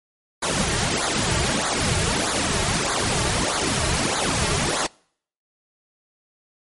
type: noise with flanger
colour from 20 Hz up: pink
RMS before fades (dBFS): -22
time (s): 0.42-4.87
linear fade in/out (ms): 10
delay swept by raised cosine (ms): 0.35 to 4.05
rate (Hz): 1.6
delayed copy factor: -0.85
effects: noise-tail reverb RT60 0.6 s tail -26 dB re dry + MP3 48 kbps